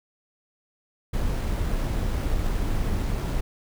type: noise with sample-and-hold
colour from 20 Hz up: brown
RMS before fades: -25 dBFS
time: 1.13-3.41 s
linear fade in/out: 10 ms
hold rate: 11025 Hz
effects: none